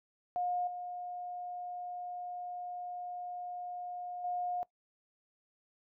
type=tone with level steps; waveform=sine; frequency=715 Hz; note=F5; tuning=41 cents sharp; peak=-31 / -39 / -33 dBFS; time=0.36-4.63 s; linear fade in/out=0 ms; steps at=0.67 / 4.24 s; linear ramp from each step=5 ms; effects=noise-tail reverb RT60 0.1 s tail -20 dB re dry